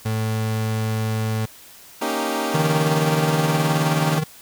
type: tone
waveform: 35% pulse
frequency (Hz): 110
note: A2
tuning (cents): 0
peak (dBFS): -19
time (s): 0.05-1.46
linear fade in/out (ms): 10
type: chord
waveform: 15% pulse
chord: Eb dominant seventh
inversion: second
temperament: equal with one note detuned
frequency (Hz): 233.1 / 277.2 / 309 / 392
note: Bb3 / Db4 / Eb4 / G4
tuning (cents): 0 / 0 / -12 / 0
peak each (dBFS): -21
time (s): 2.01-4.19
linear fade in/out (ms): 10
type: tone with tremolo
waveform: square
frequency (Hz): 155.56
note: D#3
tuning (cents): 0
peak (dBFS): -16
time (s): 2.54-4.24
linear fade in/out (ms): 10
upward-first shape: triangle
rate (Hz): 19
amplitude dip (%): 80
effects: white hiss -45 dBFS RMS until 4.41 s